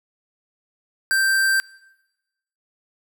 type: tone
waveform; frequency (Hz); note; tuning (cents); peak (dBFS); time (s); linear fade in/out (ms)
square; 1568; G6; 0; -17; 1.11-1.6; 0
effects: noise-tail reverb RT60 1.0 s tail -23 dB re dry